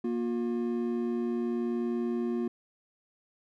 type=tone pair together; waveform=triangle; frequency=236.4 / 357.2 Hz; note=A#3 / F4; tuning=+24 / +39 cents; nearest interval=perfect fifth; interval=715 cents; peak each=-28 / -30 dBFS; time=0.04-2.48 s; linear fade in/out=5 ms; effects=none